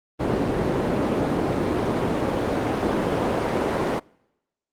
pink noise with band-pass filter sweep, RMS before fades -23 dBFS, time 0.19-4 s, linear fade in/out 20 ms, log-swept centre 300 to 480 Hz, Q 0.85, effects noise-tail reverb RT60 0.9 s tail -26 dB re dry + Opus 32 kbps

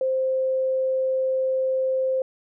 sine tone, 523.3 Hz, C5, in tune, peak -20 dBFS, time 0.01-2.22 s, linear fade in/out 2 ms, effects none

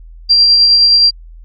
sine tone with tremolo, 4738 Hz, D8, 14 cents sharp, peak -4 dBFS, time 0.29-1.11 s, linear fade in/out 20 ms, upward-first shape sine, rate 9.6 Hz, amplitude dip 25%, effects added 41 Hz sine -32 dBFS peak until 1.44 s

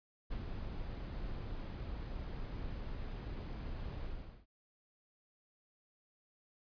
brown noise with ADSR envelope, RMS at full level -38 dBFS, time 0.3-4.46 s, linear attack 21 ms, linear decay 58 ms, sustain -4 dB, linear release 420 ms, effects resampled to 11025 Hz

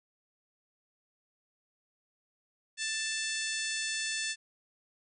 harmonic tone, 883 Hz, A5, 6 cents sharp, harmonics 2 / 3 / 4 / 5 / 6 / 7 / 8 / 9 / 10, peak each -37 / -39 / -40 / -41 / -42 / -42 / -43 / -44 / -44 dBFS, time 2.77-4.36 s, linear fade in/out 50 ms, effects none

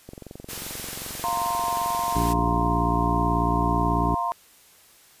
click train, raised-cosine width 2 ms, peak -25 dBFS, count 59, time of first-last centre 0.09-2.656 s, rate 22.6 Hz
white noise, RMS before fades -34 dBFS, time 0.48-2.34 s, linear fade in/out 20 ms
sine chord, F suspended fourth, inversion none, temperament equal, 698.5 / 932.3 / 1046.5 Hz, F5 / Bb5 / C6, 0 / 0 / 0 cents, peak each -29 / -27 / -27 dBFS, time 1.24-4.32 s, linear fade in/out 0 ms
harmonic tone, 58.27 Hz, A#1, in tune, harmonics 1 / 2 / 3 / 4 / 5 / 6 / 7, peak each -26 / -29 / -29 / -35 / -28 / -35 / -34 dBFS, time 2.15-4.15 s, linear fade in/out 5 ms
effects white hiss -54 dBFS RMS until 5.2 s + resampled to 32000 Hz

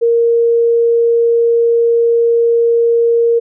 sine tone, 466.2 Hz, A#4, in tune, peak -8 dBFS, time 0.01-3.4 s, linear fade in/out 20 ms, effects none

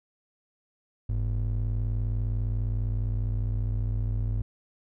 triangle ring-modulated tone, 77.4 Hz, D#2, 9 cents flat, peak -20 dBFS, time 1.09-4.42 s, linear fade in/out 5 ms, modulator 29.9 Hz, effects none

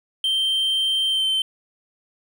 triangle tone with pitch glide, 3136 to 3098 Hz, G7 to G7, 0 to -21 cents, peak -17 dBFS, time 0.24-1.42 s, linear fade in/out 2 ms, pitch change -21 cents, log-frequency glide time 1.09-1.26 s, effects none

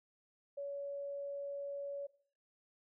sine tone, 564 Hz, C#5, 30 cents sharp, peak -39 dBFS, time 0.57-2.07 s, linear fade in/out 10 ms, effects noise-tail reverb RT60 0.5 s tail -19 dB re dry

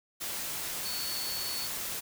sine tone in noise, 4435 Hz, C#8, in tune, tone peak -36 dBFS, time 0.84-1.68 s, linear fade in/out 20 ms, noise white, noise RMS -36 dBFS, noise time 0.2-2.01 s, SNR -3 dB, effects none

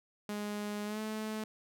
sawtooth tone with pitch glide, 207.7 to 216.6 Hz, G#3 to A3, 0 to -27 cents, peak -32 dBFS, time 0.29-1.44 s, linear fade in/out 2 ms, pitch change +73 cents, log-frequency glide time 0.85-1 s, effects none

